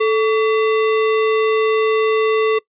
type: tone with sample-and-hold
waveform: sine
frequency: 438.3 Hz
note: A4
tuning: 7 cents flat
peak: -12 dBFS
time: 0-2.59 s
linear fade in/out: 10 ms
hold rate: 1575 Hz
effects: noise-tail reverb RT60 0.1 s tail -22 dB re dry + resampled to 8000 Hz